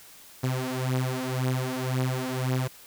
sawtooth beating tone pair, 127.8 / 129.7 Hz, C3 / C3, -40 / -15 cents, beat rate 1.9 Hz, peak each -25 dBFS, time 0.43-2.68 s, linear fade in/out 10 ms, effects white hiss -50 dBFS RMS until 2.86 s

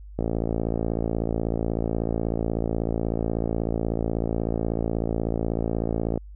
click train, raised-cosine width 2 ms, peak -12 dBFS, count 338, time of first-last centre 0.19-6.176 s, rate 56.3 Hz, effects added 50 Hz sine -39 dBFS peak until 6.35 s

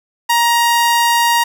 sawtooth tone, 941 Hz, A#5, 16 cents sharp, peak -7 dBFS, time 0.29-1.44 s, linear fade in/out 10 ms, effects none

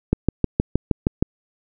click train, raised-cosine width 3 ms, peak -3 dBFS, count 8, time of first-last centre 0.13-1.225 s, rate 6.39 Hz, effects none

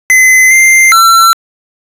square tone with pitch steps, 2040 / 2092 / 1348 Hz, C7 / C7 / E6, -44 / -1 / +38 cents, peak -3 dBFS, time 0.1-1.33 s, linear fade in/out 0 ms, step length 410 ms, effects resampled to 32000 Hz

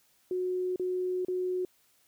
sine tone with dropouts, 365.8 Hz, F#4, 20 cents flat, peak -28 dBFS, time 0.31-1.65 s, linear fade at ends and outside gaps 2 ms, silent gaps 0.76-0.796 / 1.249-1.283 s, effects white hiss -67 dBFS RMS until 2.07 s

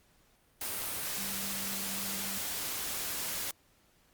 sine tone in noise, 196 Hz, G3, in tune, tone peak -44 dBFS, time 1.18-2.38 s, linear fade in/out 2 ms, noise white, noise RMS -36 dBFS, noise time 0.61-3.51 s, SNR -11 dB, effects pink hiss -67 dBFS RMS until 4.13 s + Opus 48 kbps

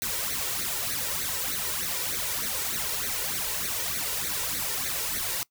white noise with flanger, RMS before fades -30 dBFS, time 0.02-5.43 s, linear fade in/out 0 ms, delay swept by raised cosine 0.48 to 2.18 ms, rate 3.3 Hz, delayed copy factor +0.8, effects noise-tail reverb RT60 0.1 s tail -22 dB re dry

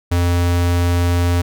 square tone, 87.31 Hz, F2, in tune, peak -14 dBFS, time 0.11-1.42 s, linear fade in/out 10 ms, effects none

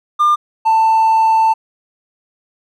triangle tone pair in turn, 1200 / 889.2 Hz, D6 / A5, +37 / +18 cents, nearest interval perfect fourth, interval 519 cents, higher first, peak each -6 dBFS, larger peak neither, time 0.19-0.36 / 0.65-1.54 s, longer second, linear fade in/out 20 ms, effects tanh soft clip ceiling -4 dBFS

